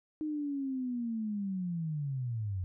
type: linear sweep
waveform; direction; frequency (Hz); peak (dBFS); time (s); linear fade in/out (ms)
sine; down; 311.1 to 88.5; -32; 0.21-2.64; 0
effects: none